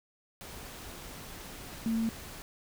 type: tone in noise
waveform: sine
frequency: 225.6 Hz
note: A3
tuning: 44 cents sharp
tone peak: -27 dBFS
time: 1.86-2.09 s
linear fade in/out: 0 ms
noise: pink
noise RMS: -45 dBFS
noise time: 0.41-2.42 s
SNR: +15 dB
effects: none